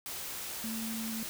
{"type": "tone in noise", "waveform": "sine", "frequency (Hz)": 223.6, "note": "A3", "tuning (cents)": 28, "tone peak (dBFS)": -36, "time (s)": [0.64, 1.23], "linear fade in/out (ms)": 0, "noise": "white", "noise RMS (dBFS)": -40, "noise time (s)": [0.06, 1.29], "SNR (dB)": 1, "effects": []}